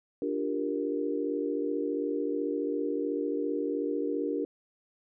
sine chord, G minor seventh, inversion second, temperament equal, 293.7 / 349.2 / 392 / 466.2 Hz, D4 / F4 / G4 / Bb4, 0 / 0 / 0 / 0 cents, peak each -32 / -37 / -34 / -33 dBFS, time 0.22-4.45 s, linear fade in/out 2 ms, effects none

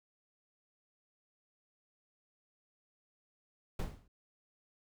brown noise with exponential decay, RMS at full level -31 dBFS, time 3.79-4.08 s, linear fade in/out 5 ms, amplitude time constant 63 ms, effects none

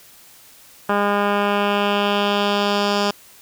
10% pulse tone with low-pass filter sweep, 203.5 Hz, G#3, 35 cents flat, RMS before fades -19 dBFS, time 0.89-3.11 s, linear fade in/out 5 ms, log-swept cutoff 1700 to 5200 Hz, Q 1.9, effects white hiss -47 dBFS RMS until 3.41 s

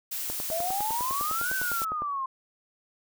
blue noise, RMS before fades -33 dBFS, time 0.11-1.85 s, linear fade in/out 10 ms
click train, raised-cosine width 1 ms, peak -23 dBFS, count 18, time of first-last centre 0.3-2.021 s, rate 9.88 Hz
sine exponential two-way sweep, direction up then down, 634 to 1553 to 1045 Hz, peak -28 dBFS, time 0.51-2.26 s, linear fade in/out 5 ms, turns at 1.54 s
effects none

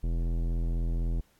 sine tone with tanh clipping, 42 Hz, E1, 33 cents sharp, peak -28 dBFS, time 0.03-1.21 s, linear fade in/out 10 ms, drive 17 dB, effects pink hiss -67 dBFS RMS until 1.39 s + AAC 64 kbps

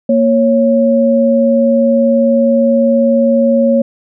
sine tone pair together, 233.1 / 551.9 Hz, A#3 / C#5, 0 / -8 cents, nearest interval octave + minor third, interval 1492 cents, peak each -10 dBFS, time 0.09-3.82 s, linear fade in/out 5 ms, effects none

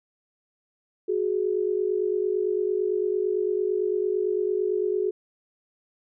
sine tone pair together, 370 / 418.9 Hz, F#4 / G#4, 0 / +15 cents, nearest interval major second, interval 215 cents, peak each -25 dBFS, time 1.08-5.11 s, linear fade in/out 10 ms, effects none

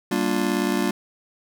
square chord, G minor seventh, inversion none, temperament just, 196 / 235.2 / 294 / 352.8 Hz, G3 / Bb3 / D4 / F4, 0 / +16 / +2 / +18 cents, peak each -27 dBFS, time 0.11-0.91 s, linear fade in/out 5 ms, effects none

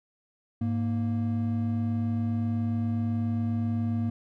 triangle tone pair together, 103.83 / 233.1 Hz, G#2 / A#3, 0 / 0 cents, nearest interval octave + major second, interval 1400 cents, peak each -26 dBFS, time 0.61-4.1 s, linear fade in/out 5 ms, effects none

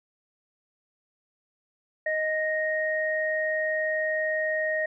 sine tone pair together, 624 / 1866.2 Hz, D#5 / A#6, +5 / +1 cents, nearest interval octave + perfect fifth, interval 1896 cents, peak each -27 dBFS, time 2.06-4.86 s, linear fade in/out 5 ms, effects none

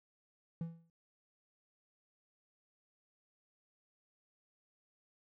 triangle tone with exponential decay, 166.1 Hz, E3, 13 cents sharp, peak -32 dBFS, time 0.61-0.9 s, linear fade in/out 2 ms, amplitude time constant 61 ms, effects none

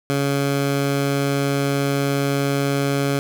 15% pulse tone, 139.9 Hz, C#3, 16 cents sharp, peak -12 dBFS, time 0.1-3.19 s, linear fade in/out 0 ms, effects none

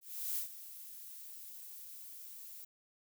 violet noise with ADSR envelope, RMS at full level -36 dBFS, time 0.01-2.65 s, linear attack 360 ms, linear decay 110 ms, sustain -14 dB, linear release 8 ms, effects none

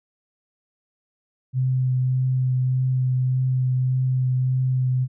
sine tone with vibrato, 128.6 Hz, C3, 30 cents flat, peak -18 dBFS, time 1.53-5.08 s, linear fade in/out 50 ms, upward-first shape triangle, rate 1.7 Hz, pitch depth 14 cents each way, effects none

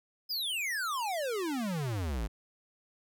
square exponential sweep, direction down, 5170 to 49 Hz, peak -32 dBFS, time 0.29-2.28 s, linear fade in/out 20 ms, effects none

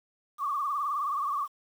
sine tone with vibrato, 1151 Hz, D6, 35 cents flat, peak -27 dBFS, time 0.38-1.48 s, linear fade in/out 50 ms, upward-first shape triangle, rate 19 Hz, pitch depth 120 cents each way, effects 9-bit

